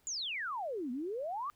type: exponential two-way sweep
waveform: sine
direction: down then up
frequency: 7250 to 234.5 to 1227 Hz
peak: -35 dBFS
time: 0.07-1.5 s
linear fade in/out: 0 ms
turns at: 0.91 s
effects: pink hiss -71 dBFS RMS until 1.55 s